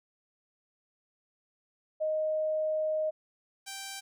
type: tone pair in turn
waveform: sine / 5% pulse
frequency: 622.3 / 782.7 Hz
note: D#5 / G5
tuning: 0 / -3 cents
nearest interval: major third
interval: 397 cents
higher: second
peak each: -27 dBFS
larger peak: neither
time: 2-3.11 / 3.66-4.01 s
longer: first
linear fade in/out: 20 ms
effects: none